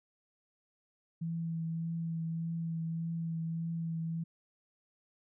sine tone with vibrato, 164.81 Hz, E3, in tune, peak -33 dBFS, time 1.21-4.24 s, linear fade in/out 10 ms, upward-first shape triangle, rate 1.7 Hz, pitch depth 19 cents each way, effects none

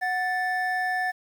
triangle tone pair together, 736.2 / 1760 Hz, F#5 / A6, -9 / 0 cents, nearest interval octave + minor third, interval 1509 cents, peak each -25 dBFS, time 0.01-1.12 s, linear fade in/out 20 ms, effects 9-bit

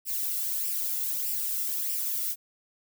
violet noise with flanger, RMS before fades -30 dBFS, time 0.05-2.36 s, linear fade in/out 50 ms, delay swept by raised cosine 0.38 to 1.48 ms, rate 1.6 Hz, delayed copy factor +0.55, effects none

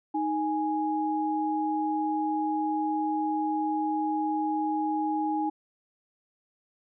sine tone pair together, 311.1 / 829.8 Hz, D#4 / G#5, 0 / -2 cents, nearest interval octave + perfect fourth, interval 1698 cents, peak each -28 dBFS, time 0.14-5.5 s, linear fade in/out 10 ms, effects none

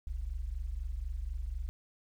sine tone pair together, 40.95 / 65 Hz, E1 / C2, -11 / -11 cents, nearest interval minor sixth, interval 800 cents, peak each -37 / -37 dBFS, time 0.07-1.69 s, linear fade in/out 0 ms, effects 11-bit

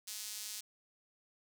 sawtooth tone with high-pass filter, 211.5 Hz, G#3, 32 cents sharp, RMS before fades -44 dBFS, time 0.07-0.61 s, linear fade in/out 10 ms, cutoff 5400 Hz, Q 0.97, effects none

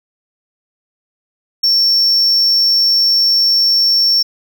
triangle tone, 5450 Hz, F8, 43 cents flat, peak -8 dBFS, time 1.63-4.23 s, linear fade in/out 10 ms, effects none

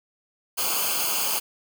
white noise with comb filter, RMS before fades -25 dBFS, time 0.57-1.4 s, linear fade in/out 20 ms, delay 0.53 ms, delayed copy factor -0.8, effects none

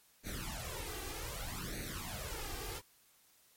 pink noise with flanger, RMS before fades -42 dBFS, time 0.23-2.82 s, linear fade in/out 50 ms, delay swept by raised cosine 0.47 to 2.57 ms, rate 0.64 Hz, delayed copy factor +0.85, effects white hiss -67 dBFS RMS until 3.56 s + MP3 64 kbps

